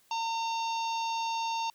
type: harmonic tone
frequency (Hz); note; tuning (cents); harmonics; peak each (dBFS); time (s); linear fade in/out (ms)
912; A#5; -38; 1 / 3 / 4 / 5 / 6 / 7; -30 / -40 / -42 / -44 / -46 / -47; 0.11-1.7; 2
effects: white hiss -65 dBFS RMS until 1.74 s